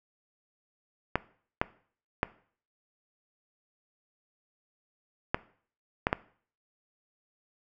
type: clicks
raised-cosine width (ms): 0.5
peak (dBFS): -9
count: 6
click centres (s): 1.156 / 1.615 / 2.231 / 5.345 / 6.069 / 6.129
effects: noise-tail reverb RT60 0.5 s tail -19 dB re dry